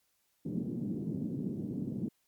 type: band-pass noise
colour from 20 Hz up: pink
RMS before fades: -36 dBFS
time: 0.45-2.09 s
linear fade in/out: 10 ms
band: 160 to 290 Hz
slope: 24 dB/octave
effects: white hiss -75 dBFS RMS until 2.27 s + MP3 96 kbps